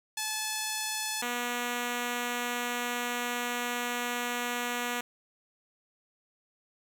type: tone pair in turn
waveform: 5% pulse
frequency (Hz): 864 / 242.5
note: A5 / B3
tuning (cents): -32 / -31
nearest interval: octave + minor seventh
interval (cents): 2199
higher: first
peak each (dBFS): -19 / -19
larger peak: neither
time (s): 0.17-1.22 / 1.22-5.01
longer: second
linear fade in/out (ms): 5
effects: none